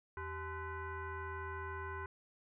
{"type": "tone with frequency modulation", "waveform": "sine", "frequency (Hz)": 555, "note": "C#5", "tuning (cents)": 2, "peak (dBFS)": -40, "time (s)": [0.17, 2.06], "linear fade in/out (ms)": 2, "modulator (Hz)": 472, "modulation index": 2.4, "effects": []}